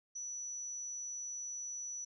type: tone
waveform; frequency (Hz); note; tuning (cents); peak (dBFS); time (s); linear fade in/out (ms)
sine; 5920; F#8; 0; -40; 0.15-2.05; 10
effects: none